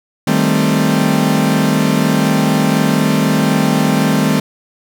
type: chord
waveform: 40% pulse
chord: A half-diminished seventh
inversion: second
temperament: equal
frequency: 155.56 / 196 / 220 / 261.6 Hz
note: Eb3 / G3 / A3 / C4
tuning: 0 / 0 / 0 / 0 cents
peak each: -16 dBFS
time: 0.27-4.4 s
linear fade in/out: 5 ms
effects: none